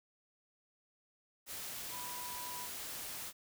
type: tone in noise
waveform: sine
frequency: 983 Hz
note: B5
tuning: 8 cents flat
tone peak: -46 dBFS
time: 1.9-2.69 s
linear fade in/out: 50 ms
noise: white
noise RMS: -44 dBFS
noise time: 1.46-3.33 s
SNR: -5 dB
effects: none